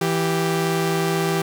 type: tone pair together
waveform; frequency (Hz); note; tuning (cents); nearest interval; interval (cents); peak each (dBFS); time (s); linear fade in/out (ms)
sawtooth; 164.58 / 392.1; E3 / G4; -2 / 0; octave + minor third; 1502; -18; 0.01-1.42; 5
effects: none

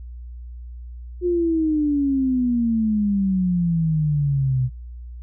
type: exponential sweep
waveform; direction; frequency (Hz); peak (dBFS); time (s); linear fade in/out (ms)
sine; down; 359.9 to 124.8; -17; 1.21-4.7; 50
effects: added 60 Hz sine -33 dBFS peak until 5.22 s

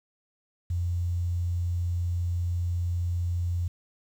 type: tone with quantisation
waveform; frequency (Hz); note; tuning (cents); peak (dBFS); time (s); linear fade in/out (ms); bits
sine; 87.4; F2; +2; -25; 0.7-3.68; 5; 9
effects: none

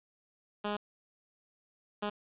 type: tone bursts at uneven times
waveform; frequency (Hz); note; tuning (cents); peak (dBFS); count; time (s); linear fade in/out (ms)
10% pulse; 207.3; G#3; -3; -24; 2; 0.64-0.77 / 2.02-2.1; 10
effects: resampled to 8000 Hz + 9-bit

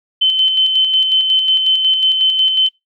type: tone with tremolo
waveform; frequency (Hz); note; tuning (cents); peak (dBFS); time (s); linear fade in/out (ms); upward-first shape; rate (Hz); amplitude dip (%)
sine; 3065; G7; -40; -9; 0.21-2.69; 10; square; 5.5; 40
effects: noise-tail reverb RT60 0.2 s tail -25 dB re dry

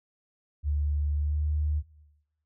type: tone with pitch glide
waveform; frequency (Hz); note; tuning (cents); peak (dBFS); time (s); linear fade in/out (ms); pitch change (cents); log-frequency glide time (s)
sine; 73.42 to 75.14; D2 to D2; 0 to +40; -24; 0.63-1.83; 50; +40; 1.16-1.45
effects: noise-tail reverb RT60 1.0 s tail -20 dB re dry

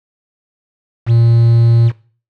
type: tone with quantisation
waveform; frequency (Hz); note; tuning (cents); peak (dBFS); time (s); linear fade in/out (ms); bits
triangle; 116.54; A#2; 0; -5; 1.06-1.92; 50; 5
effects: noise-tail reverb RT60 0.4 s tail -19 dB re dry + low-pass 3000 Hz 12 dB/octave

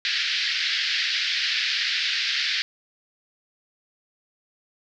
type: band-pass noise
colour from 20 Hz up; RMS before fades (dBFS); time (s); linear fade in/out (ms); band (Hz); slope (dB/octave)
white; -25; 0.05-2.62; 0; 1600 to 4900; 48
effects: none

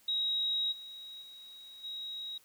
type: tone with level steps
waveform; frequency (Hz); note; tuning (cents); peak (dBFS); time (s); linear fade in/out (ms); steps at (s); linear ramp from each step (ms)
sine; 3813; A#7; +38; -29 / -44 / -48 / -38; 0.08-2.38; 5; 0.71 / 1.21 / 1.83; 20
effects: white hiss -64 dBFS RMS until 2.44 s

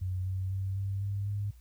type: tone with pitch steps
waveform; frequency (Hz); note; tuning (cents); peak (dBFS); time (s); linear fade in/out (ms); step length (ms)
sine; 92.5 / 94.33 / 96.21 / 98.11 / 100.06 / 102.04; F#2 / F#2 / G2 / G2 / G2 / G#2; 0 / +34 / -32 / +2 / +36 / -30; -30; 0.01-1.51; 10; 250
effects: added 60 Hz sine -51 dBFS peak until 1.6 s + white hiss -68 dBFS RMS until 1.6 s

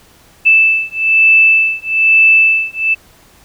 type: beating tone pair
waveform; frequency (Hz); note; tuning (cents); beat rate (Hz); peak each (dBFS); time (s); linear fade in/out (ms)
sine; 2637 / 2638.1; E7 / E7; 0 / +1; 1.1; -10; 0.45-2.95; 20
effects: pink hiss -46 dBFS RMS until 3.44 s

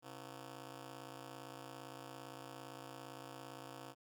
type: ring-modulated tone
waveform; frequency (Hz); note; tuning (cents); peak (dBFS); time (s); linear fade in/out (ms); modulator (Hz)
10% pulse; 204; G#3; -31; -38; 0.02-3.95; 50; 73.2
effects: none

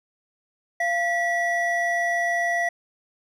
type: tone pair together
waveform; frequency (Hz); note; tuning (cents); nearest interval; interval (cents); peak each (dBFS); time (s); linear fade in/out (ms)
triangle; 690.6 / 1945; F5 / B6; -20 / -27; octave + tritone; 1793; -22; 0.8-2.69; 5
effects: none

